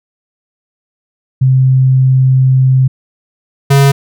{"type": "tone pair in turn", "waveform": ["sine", "square"], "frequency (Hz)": [130.81, 138.83], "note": ["C3", "C#3"], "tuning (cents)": [0, 3], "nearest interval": "minor second", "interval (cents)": 103, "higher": "second", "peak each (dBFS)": -5, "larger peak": "neither", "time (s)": [[1.41, 2.88], [3.7, 3.92]], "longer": "first", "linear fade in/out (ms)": 10, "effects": []}